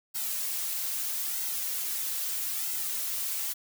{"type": "noise with flanger", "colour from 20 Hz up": "blue", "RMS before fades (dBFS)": -32, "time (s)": [0.14, 3.54], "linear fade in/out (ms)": 20, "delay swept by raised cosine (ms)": [1.7, 4.2], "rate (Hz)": 0.78, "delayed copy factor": -0.7, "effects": []}